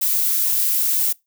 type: noise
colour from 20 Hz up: violet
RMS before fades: -19 dBFS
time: 0.01-1.13 s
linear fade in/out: 10 ms
effects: noise-tail reverb RT60 0.2 s tail -23 dB re dry